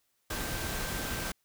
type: tone in noise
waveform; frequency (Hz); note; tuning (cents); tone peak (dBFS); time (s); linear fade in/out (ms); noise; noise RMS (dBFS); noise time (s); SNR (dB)
sine; 1563; G6; -6; -43; 0.3-1.32; 5; pink; -35; 0.3-1.32; -11
effects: white hiss -75 dBFS RMS until 1.44 s

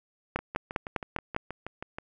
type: two click trains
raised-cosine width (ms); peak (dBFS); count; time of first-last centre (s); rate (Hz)
0.5; -21 / -12; 11 / 6; 0.39-1.985 / 0.36-1.364; 6.27 / 4.98
effects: none

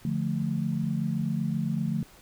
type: chord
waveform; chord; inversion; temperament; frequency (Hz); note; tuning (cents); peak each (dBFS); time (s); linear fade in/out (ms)
sine; D minor; none; equal; 146.83 / 174.61 / 220; D3 / F3 / A3; 0 / 0 / 0; -30; 0.05-2.03; 2
effects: pink hiss -54 dBFS RMS until 2.21 s

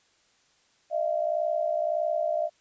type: tone pair together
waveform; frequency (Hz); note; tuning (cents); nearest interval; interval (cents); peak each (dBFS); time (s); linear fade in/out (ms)
sine; 617 / 678.7; D#5 / F5; -15 / -50; major second; 165; -27; 0.9-2.5; 50
effects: white hiss -65 dBFS RMS until 2.6 s + resampled to 16000 Hz

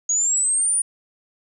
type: linear sweep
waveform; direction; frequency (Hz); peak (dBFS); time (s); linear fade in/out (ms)
sine; up; 6645 to 9590; -17; 0.09-0.82; 5
effects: none

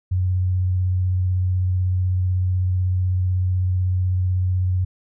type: tone with vibrato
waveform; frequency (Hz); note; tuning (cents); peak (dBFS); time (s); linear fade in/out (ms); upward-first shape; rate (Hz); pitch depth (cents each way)
sine; 91.8; F#2; -13; -17; 0.11-4.85; 10; sine; 16; 15
effects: none

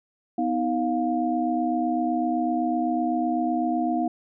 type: tone cluster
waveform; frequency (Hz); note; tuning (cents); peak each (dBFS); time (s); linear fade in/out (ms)
sine; 249.3 / 317.2 / 705; B3 / D#4 / F5; +16 / +33 / +16; -26; 0.38-4.08; 5
effects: none

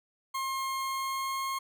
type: tone with pitch glide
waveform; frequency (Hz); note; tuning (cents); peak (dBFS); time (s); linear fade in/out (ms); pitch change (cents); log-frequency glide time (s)
40% pulse; 1069 to 1075.8; C6 to C6; +37 to +48; -30; 0.34-1.59; 10; +11; 0.77-1.42
effects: none

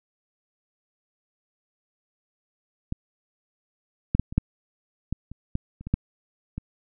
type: clicks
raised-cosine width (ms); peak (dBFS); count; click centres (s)
5; -15 / -8 / -8 / -23 / -6 / -14 / -26 / -13 / -28 / -21 / -8 / -19; 12; 2.924 / 4.15 / 4.196 / 4.325 / 4.38 / 5.126 / 5.316 / 5.554 / 5.81 / 5.87 / 5.94 / 6.58
effects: none

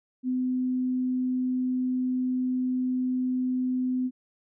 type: tone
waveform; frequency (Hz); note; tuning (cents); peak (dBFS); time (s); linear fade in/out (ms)
sine; 254.2; C4; -50; -24; 0.23-4.11; 50
effects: none

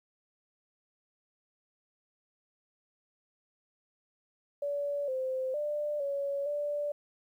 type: tone with pitch steps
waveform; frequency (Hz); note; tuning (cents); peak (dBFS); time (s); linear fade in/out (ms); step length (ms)
sine; 573 / 520 / 593 / 561 / 585; D5 / C5 / D5 / C#5 / D5; -43 / -11 / +17 / +21 / -7; -30; 4.62-6.92; 5; 460
effects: 11-bit

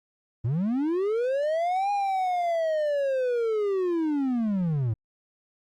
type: linear two-way sweep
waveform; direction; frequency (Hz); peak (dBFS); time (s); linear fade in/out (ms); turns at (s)
triangle; up then down; 103.83 to 820 to 103.83; -21; 0.44-4.94; 10; 1.91
effects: Opus 32 kbps

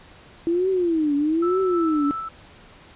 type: tone with vibrato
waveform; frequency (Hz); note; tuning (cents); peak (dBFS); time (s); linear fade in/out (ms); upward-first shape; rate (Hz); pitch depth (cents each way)
sine; 330; E4; +2; -18; 0.47-2.11; 0; triangle; 1.1; 270
type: tone with tremolo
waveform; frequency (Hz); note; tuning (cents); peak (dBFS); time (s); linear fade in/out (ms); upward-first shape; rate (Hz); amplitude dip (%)
sine; 1318.5; E6; 0; -26; 1.42-2.29; 10; square; 3.2; 25
effects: pink hiss -48 dBFS RMS until 2.95 s + resampled to 8000 Hz

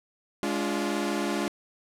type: chord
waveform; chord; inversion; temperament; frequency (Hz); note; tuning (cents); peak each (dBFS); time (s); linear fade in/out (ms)
sawtooth; D diminished; second; equal with one note detuned; 207.7 / 287.8 / 349.2; Ab3 / D4 / F4; 0 / -35 / 0; -27; 0.43-1.48; 0
effects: low-pass 11000 Hz 12 dB/octave

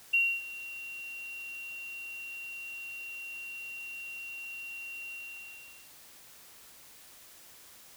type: tone with ADSR envelope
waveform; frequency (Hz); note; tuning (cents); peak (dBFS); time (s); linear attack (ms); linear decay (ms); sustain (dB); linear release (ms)
sine; 2750; F7; -27; -21; 0.13-5.91; 11; 270; -18; 810
effects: white hiss -54 dBFS RMS until 7.96 s

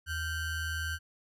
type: ring-modulated tone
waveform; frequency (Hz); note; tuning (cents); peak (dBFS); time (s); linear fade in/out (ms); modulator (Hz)
square; 740; F#5; 0; -30; 0.06-0.99; 50; 820
effects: resampled to 32000 Hz

